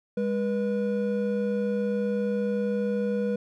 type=tone pair together; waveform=triangle; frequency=204.1 / 485.4 Hz; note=G#3 / B4; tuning=-30 / -30 cents; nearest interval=octave + minor third; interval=1500 cents; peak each=-25 dBFS; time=0.17-3.36 s; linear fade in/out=5 ms; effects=none